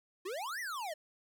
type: exponential two-way sweep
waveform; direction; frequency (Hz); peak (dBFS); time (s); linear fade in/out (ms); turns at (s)
square; up then down; 341.5 to 2027 to 586; -38; 0.25-0.94; 10; 0.6
effects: none